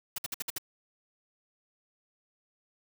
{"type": "noise bursts", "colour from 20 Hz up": "white", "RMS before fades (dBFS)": -34, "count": 6, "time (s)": [0.16, 0.583], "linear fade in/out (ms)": 5, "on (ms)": 23, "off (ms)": 57, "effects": []}